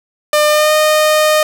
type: tone with pitch glide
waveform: sawtooth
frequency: 600 to 614.4 Hz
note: D5 to D#5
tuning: +37 to -22 cents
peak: -5 dBFS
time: 0.33-1.43 s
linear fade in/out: 2 ms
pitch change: +41 cents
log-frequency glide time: 0.47-0.73 s
effects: none